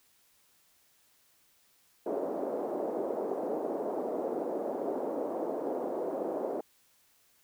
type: band-pass noise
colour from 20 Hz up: white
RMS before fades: -34 dBFS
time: 2.06-6.61 s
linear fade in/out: 5 ms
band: 290 to 620 Hz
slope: 24 dB/octave
effects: white hiss -67 dBFS RMS until 7.43 s